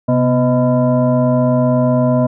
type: tone with frequency modulation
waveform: sine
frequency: 246.9 Hz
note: B3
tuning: in tune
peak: -10 dBFS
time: 0.08-2.27 s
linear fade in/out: 10 ms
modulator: 378 Hz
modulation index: 1.3
effects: none

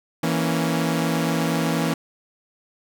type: chord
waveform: sawtooth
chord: A# diminished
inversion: second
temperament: equal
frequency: 164.81 / 233.1 / 277.2 Hz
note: E3 / A#3 / C#4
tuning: 0 / 0 / 0 cents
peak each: -19 / -22 / -22 dBFS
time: 0.23-1.94 s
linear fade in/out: 5 ms
effects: none

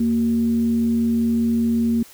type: tone with frequency modulation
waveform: sine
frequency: 231.3 Hz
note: A#3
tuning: 13 cents flat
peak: -16 dBFS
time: 0-2.03 s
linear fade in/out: 5 ms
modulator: 149 Hz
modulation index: 0.28
effects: white hiss -46 dBFS RMS until 2.13 s

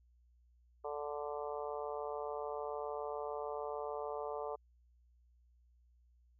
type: harmonic tone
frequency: 146.83 Hz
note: D3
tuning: in tune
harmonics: 3 / 4 / 5 / 6 / 7 / 8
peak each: -42 / -44 / -46 / -48 / -49 / -50 dBFS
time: 0.84-4.56 s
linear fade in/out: 10 ms
effects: added 60 Hz sine -65 dBFS peak until 6.39 s

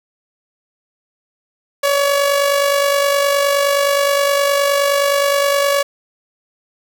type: tone with amplitude modulation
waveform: sawtooth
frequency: 565 Hz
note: C#5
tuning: 33 cents sharp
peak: -7 dBFS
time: 1.83-5.83 s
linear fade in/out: 10 ms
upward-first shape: sine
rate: 49.6 Hz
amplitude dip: 45%
effects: none

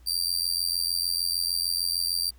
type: tone with amplitude modulation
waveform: sawtooth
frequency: 4699 Hz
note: D8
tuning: in tune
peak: -18 dBFS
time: 0.06-2.31 s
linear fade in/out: 20 ms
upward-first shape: sine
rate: 86.6 Hz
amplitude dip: 95%
effects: added 60 Hz sine -49 dBFS peak until 2.38 s + pink hiss -63 dBFS RMS until 2.38 s

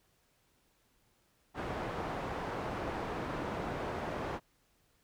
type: low-pass noise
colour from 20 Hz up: white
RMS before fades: -38 dBFS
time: 1.54-4.4 s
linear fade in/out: 50 ms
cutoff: 930 Hz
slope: 12 dB/octave
effects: pink hiss -72 dBFS RMS until 5.03 s

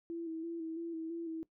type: tone with vibrato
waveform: sine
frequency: 329.6 Hz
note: E4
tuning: in tune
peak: -37 dBFS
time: 0.1-1.43 s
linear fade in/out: 0 ms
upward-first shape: square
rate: 3 Hz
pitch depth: 32 cents each way
effects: noise-tail reverb RT60 0.1 s tail -19 dB re dry

